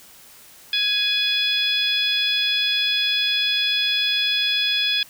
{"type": "harmonic tone with a mistuned harmonic", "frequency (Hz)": 830.6, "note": "G#5", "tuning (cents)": 0, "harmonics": [2, 3, 4, 5, 6], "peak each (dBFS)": [-30, -25, -20, -32, -28], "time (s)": [0.73, 5.03], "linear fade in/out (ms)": 2, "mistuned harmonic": 4, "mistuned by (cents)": 34, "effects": ["white hiss -47 dBFS RMS until 5.09 s"]}